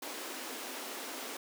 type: high-pass noise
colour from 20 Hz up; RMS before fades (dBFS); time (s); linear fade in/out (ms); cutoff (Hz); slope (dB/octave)
pink; -42; 0.02-1.37; 5; 250; 48
effects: none